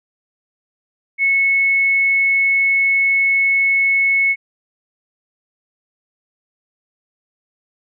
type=tone; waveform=sine; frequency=2198 Hz; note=C#7; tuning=15 cents flat; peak=-12 dBFS; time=1.18-4.36 s; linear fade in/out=50 ms; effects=none